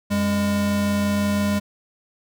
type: tone pair together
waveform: square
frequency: 90.96 / 203.6 Hz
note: F#2 / G#3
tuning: -29 / -34 cents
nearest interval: octave + major second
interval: 1395 cents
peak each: -29 / -20 dBFS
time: 0.1-1.6 s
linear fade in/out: 20 ms
effects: none